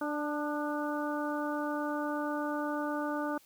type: harmonic tone with a mistuned harmonic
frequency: 295.3 Hz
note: D4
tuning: 10 cents sharp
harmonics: 1 / 2 / 3 / 4 / 5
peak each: -34 / -37 / -39 / -40 / -41 dBFS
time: 0.01-3.38 s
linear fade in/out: 5 ms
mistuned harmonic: 4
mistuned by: +30 cents
effects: white hiss -62 dBFS RMS until 3.45 s